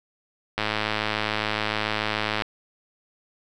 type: click train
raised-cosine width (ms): 0.3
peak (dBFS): -8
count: 198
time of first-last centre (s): 0.58-2.421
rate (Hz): 107
effects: none